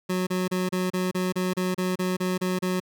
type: tone bursts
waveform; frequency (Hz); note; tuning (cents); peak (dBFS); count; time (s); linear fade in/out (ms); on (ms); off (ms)
25% pulse; 183.5; F#3; -14; -20; 13; 0.09-2.802; 10; 180; 31
effects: none